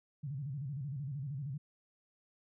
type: tone with vibrato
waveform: sine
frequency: 138.59 Hz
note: C#3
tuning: in tune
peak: -37 dBFS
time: 0.23-1.58 s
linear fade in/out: 10 ms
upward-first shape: square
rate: 13 Hz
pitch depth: 130 cents each way
effects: none